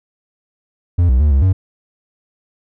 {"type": "tone with pitch steps", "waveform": "triangle", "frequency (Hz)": [87, 62.6, 74.5, 68.2, 93.8], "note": ["F2", "B1", "D2", "C#2", "F#2"], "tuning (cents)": [-6, 24, 25, -28, 24], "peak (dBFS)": -7, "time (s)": [0.98, 1.53], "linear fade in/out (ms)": 10, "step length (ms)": 110, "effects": []}